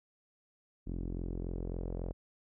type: tone with low-pass filter sweep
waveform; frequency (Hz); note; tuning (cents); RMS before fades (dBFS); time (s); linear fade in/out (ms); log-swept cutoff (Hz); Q
sawtooth; 43.65; F1; 0; -38; 0.86-2.13; 20; 290 to 550; 2
effects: none